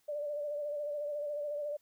sine tone with vibrato, 587.3 Hz, D5, in tune, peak -34 dBFS, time 0.08-1.77 s, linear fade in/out 10 ms, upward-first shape sine, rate 14 Hz, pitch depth 39 cents each way, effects white hiss -73 dBFS RMS until 1.81 s

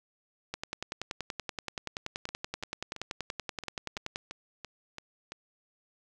two click trains, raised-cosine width 0.2 ms, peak -17 / -23 dBFS, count 39 / 10, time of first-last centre 0.54-4.159 / 2.29-5.32 s, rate 10.5 / 2.97 Hz, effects none

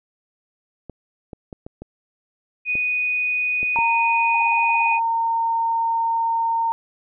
clicks, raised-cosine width 2 ms, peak -21 dBFS, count 8, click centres 0.897 / 1.332 / 1.528 / 1.665 / 1.82 / 2.754 / 3.63 / 3.788 s
sine tone, 2482 Hz, D#7, 5 cents flat, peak -19 dBFS, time 2.65-5 s, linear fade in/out 50 ms
sine tone with pitch glide, 923 to 915.6 Hz, A#5 to A#5, -17 to -31 cents, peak -18 dBFS, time 3.76-6.72 s, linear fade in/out 0 ms, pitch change -14 cents, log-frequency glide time 4.66-4.95 s
sine tone bursts, 830.6 Hz, G#5, in tune, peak -26 dBFS, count 12, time 4.34-4.995 s, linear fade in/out 5 ms, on 28 ms, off 29 ms
effects none

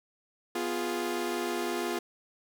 sawtooth chord, F diminished, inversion second, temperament equal, 246.9 / 349.2 / 415.3 Hz, Cb4 / F4 / Ab4, 0 / 0 / 0 cents, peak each -33 / -28 / -32 dBFS, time 0.55-1.99 s, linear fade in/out 5 ms, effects none

